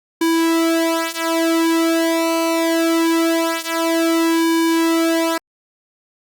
sawtooth tone with flanger, 329.6 Hz, E4, in tune, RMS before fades -17 dBFS, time 0.21-5.38 s, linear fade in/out 5 ms, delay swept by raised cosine 1.5 to 5.5 ms, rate 0.23 Hz, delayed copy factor -0.9, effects Opus 48 kbps

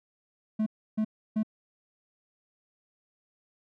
triangle tone bursts, 216.5 Hz, A3, 28 cents flat, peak -22 dBFS, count 3, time 0.59-1.432 s, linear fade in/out 10 ms, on 74 ms, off 310 ms, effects none

